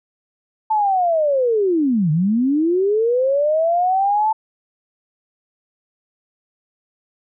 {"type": "linear two-way sweep", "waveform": "sine", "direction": "down then up", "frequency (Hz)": [886, 146.83, 886], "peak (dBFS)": -14, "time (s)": [0.7, 4.33], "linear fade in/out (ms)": 10, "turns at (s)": 2.11, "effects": []}